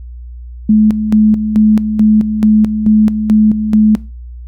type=tone with tremolo; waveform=sine; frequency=214.6 Hz; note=A3; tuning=43 cents flat; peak=-4 dBFS; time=0.69-3.96 s; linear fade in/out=5 ms; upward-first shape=square; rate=2.3 Hz; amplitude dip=60%; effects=noise-tail reverb RT60 0.3 s tail -20 dB re dry + added 60 Hz sine -26 dBFS peak until 4.47 s